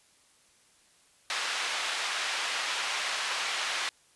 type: band-pass noise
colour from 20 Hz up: white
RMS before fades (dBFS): -32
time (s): 1.3-3.89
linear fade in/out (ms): 0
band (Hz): 840 to 3600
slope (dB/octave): 12
effects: white hiss -63 dBFS RMS until 4.15 s + resampled to 24000 Hz